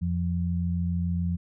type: tone pair together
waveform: sine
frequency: 86.95 / 173.9 Hz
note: F2 / F3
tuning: -7 / -7 cents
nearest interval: octave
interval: 1200 cents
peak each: -27 dBFS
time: 0.01-1.37 s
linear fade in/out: 20 ms
effects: none